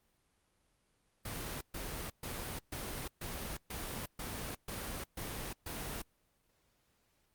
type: noise bursts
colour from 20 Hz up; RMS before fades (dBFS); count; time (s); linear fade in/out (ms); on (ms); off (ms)
pink; -41; 10; 1.25-6.02; 5; 360; 130
effects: pink hiss -75 dBFS RMS until 7.34 s + Opus 32 kbps